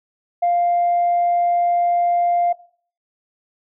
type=tone; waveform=sine; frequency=698.5 Hz; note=F5; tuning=in tune; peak=-13 dBFS; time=0.42-2.53 s; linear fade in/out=10 ms; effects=noise-tail reverb RT60 0.5 s tail -20 dB re dry + tanh soft clip ceiling -11 dBFS